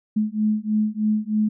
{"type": "beating tone pair", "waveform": "sine", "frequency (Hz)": [212.3, 215.5], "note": ["G#3", "A3"], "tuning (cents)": [38, -36], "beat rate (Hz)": 3.2, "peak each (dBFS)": -22, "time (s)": [0.16, 1.49], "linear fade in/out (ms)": 10, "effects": []}